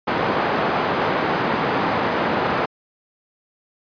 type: band-pass noise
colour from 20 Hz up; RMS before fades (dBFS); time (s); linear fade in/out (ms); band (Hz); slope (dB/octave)
white; -21; 0.07-2.66; 10; 140 to 1100; 12
effects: resampled to 11025 Hz